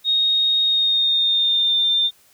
sine tone with pitch glide, 3729 to 3596 Hz, A#7 to A7, 0 to +37 cents, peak -15 dBFS, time 0.04-2.11 s, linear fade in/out 50 ms, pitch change -63 cents, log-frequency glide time 0.64-1.79 s, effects white hiss -55 dBFS RMS until 2.33 s

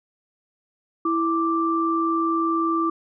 sine tone pair together, 329.6 / 1174.7 Hz, E4 / D6, 0 / 0 cents, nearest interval octave + minor seventh, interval 2200 cents, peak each -22 dBFS, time 1.05-2.9 s, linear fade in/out 5 ms, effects none

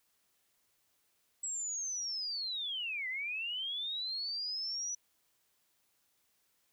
sine linear two-way sweep, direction down then up, 7800 to 1975.5 to 5940 Hz, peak -35 dBFS, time 1.43-4.95 s, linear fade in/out 5 ms, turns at 3.08 s, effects white hiss -75 dBFS RMS until 6.72 s

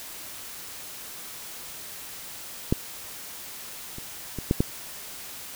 clicks, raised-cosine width 3 ms, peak -7 / -25 / -18 / -7 / -7 dBFS, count 5, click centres 2.725 / 3.984 / 4.387 / 4.511 / 4.605 s, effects white hiss -40 dBFS RMS until 5.55 s

